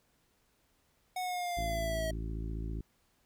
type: linear sweep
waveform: square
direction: down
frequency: 740 to 637 Hz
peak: -34 dBFS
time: 1.16-2.11 s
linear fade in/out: 5 ms
type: harmonic tone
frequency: 55 Hz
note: A1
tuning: in tune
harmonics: 1 / 2 / 3 / 4 / 5 / 6 / 7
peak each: -36 / -43 / -45 / -51 / -48 / -49 / -53 dBFS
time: 1.57-2.81 s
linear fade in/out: 5 ms
effects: pink hiss -72 dBFS RMS until 3.25 s